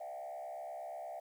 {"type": "tone with frequency modulation", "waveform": "sine", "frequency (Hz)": 687, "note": "F5", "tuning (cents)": -29, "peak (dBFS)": -40, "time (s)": [0, 1.2], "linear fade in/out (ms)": 10, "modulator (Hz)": 68.4, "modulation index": 1.3, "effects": ["tanh soft clip ceiling -38 dBFS", "11-bit"]}